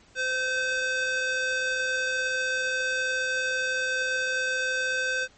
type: tone with high-pass filter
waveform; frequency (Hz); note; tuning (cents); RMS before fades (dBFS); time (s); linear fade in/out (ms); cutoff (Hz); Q
square; 515; C5; -28; -27; 0.15-5.28; 50; 1100; 5.3
effects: pink hiss -57 dBFS RMS until 5.37 s + MP3 32 kbps